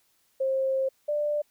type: tone pair in turn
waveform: sine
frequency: 532 / 592.1 Hz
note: C5 / D5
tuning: +29 / +14 cents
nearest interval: major second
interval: 185 cents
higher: second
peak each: -23 / -24 dBFS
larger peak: first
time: 0.4-0.89 / 1.08-1.42 s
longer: first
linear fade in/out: 10 ms
effects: white hiss -68 dBFS RMS until 1.5 s